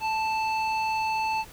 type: tone with low-pass filter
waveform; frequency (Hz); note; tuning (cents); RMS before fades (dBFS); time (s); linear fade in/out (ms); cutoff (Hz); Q
square; 880; A5; 0; -27; 0-1.45; 50; 3500; 1.4
effects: pink hiss -48 dBFS RMS until 1.52 s